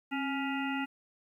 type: harmonic tone with a mistuned harmonic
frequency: 279.4 Hz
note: C#4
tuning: 14 cents sharp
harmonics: 1 / 3 / 5 / 7 / 9 / 10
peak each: -33 / -38 / -40 / -41 / -43 / -43 dBFS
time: 0.11-0.86 s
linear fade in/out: 20 ms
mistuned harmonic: 1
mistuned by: -62 cents
effects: 11-bit